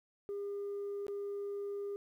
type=tone with dropouts; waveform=sine; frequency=403.6 Hz; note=G#4; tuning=49 cents flat; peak=-35 dBFS; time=0.29-1.96 s; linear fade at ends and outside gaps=0 ms; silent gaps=1.067-1.082 s; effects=tanh soft clip ceiling -35 dBFS + 12-bit